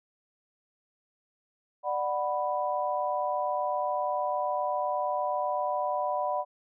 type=chord; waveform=sine; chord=B minor; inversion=first; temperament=just; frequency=592.7 / 740.8 / 987.8 Hz; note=D5 / F#5 / B5; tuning=+16 / +2 / 0 cents; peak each=-31 dBFS; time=1.83-6.45 s; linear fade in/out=50 ms; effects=none